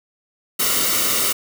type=noise with comb filter; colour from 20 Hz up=white; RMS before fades=-19 dBFS; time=0.59-1.33 s; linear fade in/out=10 ms; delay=1.2 ms; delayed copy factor=-0.6; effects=none